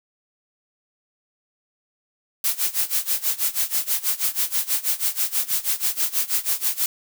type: noise with tremolo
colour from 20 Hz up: blue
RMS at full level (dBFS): -20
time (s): 2.44-6.86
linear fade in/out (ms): 2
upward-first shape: sine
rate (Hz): 6.2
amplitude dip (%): 90
effects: none